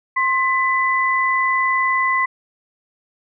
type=tone pair together; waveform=sine; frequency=1059.5 / 2000 Hz; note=C6 / B6; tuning=+21 / +21 cents; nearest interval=major seventh; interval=1100 cents; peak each=-18 dBFS; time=0.16-2.26 s; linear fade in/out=10 ms; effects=none